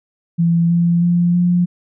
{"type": "tone with pitch steps", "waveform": "sine", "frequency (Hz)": [168.7, 171.25, 173.84, 176.47], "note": ["E3", "F3", "F3", "F3"], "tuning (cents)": [40, -34, -8, 18], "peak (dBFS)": -11, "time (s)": [0.38, 1.66], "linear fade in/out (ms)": 20, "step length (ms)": 320, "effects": []}